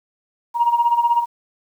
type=tone with tremolo; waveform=sine; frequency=945 Hz; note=A#5; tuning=23 cents sharp; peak=-10 dBFS; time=0.54-1.26 s; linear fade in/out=50 ms; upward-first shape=sine; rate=16 Hz; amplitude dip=75%; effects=tanh soft clip ceiling -7 dBFS + 8-bit